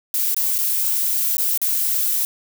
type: noise with dropouts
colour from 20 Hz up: violet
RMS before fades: -20 dBFS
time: 0.14-2.25 s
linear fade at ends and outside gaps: 1 ms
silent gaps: 0.345-0.365 / 0.582-0.587 / 1.369-1.381 / 1.576-1.616 s
effects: none